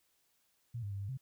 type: tone with pitch steps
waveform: sine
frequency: 118.3 / 101.2 / 98.8 / 99.8 / 131.9 Hz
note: A#2 / G#2 / G2 / G2 / C3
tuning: +26 / -44 / +14 / +32 / +14 cents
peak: -37 dBFS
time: 0.74-1.175 s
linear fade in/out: 10 ms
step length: 87 ms
effects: white hiss -75 dBFS RMS until 1.21 s